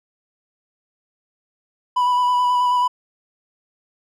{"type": "tone with vibrato", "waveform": "triangle", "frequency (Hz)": 987.8, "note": "B5", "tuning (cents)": 0, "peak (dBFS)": -13, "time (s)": [1.96, 2.88], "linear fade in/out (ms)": 10, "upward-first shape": "square", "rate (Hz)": 9.3, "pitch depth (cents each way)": 14, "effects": []}